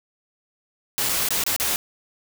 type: noise with dropouts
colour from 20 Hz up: white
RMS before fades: -23 dBFS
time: 0.98-1.76 s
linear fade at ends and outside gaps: 0 ms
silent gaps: 1.089-1.093 / 1.287-1.306 / 1.438-1.464 / 1.563-1.599 s
effects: none